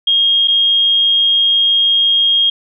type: tone with dropouts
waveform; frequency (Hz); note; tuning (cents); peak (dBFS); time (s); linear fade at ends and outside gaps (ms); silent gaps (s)
sine; 3247; G#7; -40; -9; 0.07-2.5; 5; 0.475-0.481
effects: none